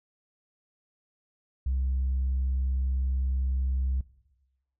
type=tone; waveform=sine; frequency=65.41 Hz; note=C2; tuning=in tune; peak=-23 dBFS; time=1.66-4.01 s; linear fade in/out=5 ms; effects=noise-tail reverb RT60 1.0 s tail -20 dB re dry + tanh soft clip ceiling -22 dBFS